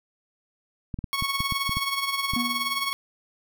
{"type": "clicks", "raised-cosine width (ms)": 5, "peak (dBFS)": -18, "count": 9, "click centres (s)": [0.942, 0.989, 1.042, 1.224, 1.405, 1.523, 1.694, 1.77, 2.336]}
{"type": "tone with tremolo", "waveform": "15% pulse", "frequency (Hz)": 1105, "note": "C#6", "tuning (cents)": -6, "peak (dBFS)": -16, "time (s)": [1.13, 2.93], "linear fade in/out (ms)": 0, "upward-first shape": "triangle", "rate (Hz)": 19, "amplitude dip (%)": 65}
{"type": "tone with exponential decay", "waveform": "triangle", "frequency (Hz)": 241.6, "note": "B3", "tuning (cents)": -38, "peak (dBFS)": -21, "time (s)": [2.36, 2.92], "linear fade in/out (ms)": 5, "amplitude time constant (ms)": 120}
{"effects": []}